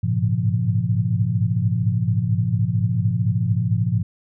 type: tone cluster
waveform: sine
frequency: 102.6 / 106.9 / 116.1 / 135.6 / 172.6 Hz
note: G#2 / A2 / A#2 / C#3 / F3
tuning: -21 / -49 / -7 / -38 / -20 cents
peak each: -23 / -28 / -21 / -27 / -24 dBFS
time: 0.03-4.03 s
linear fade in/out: 10 ms
effects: none